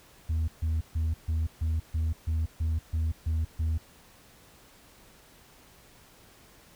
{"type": "tone bursts", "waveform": "sine", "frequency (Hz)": 80.1, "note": "E2", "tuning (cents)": -49, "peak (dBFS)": -22, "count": 11, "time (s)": [0.29, 3.78], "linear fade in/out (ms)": 10, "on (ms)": 190, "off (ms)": 140, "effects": ["tanh soft clip ceiling -24 dBFS", "pink hiss -56 dBFS RMS until 6.75 s"]}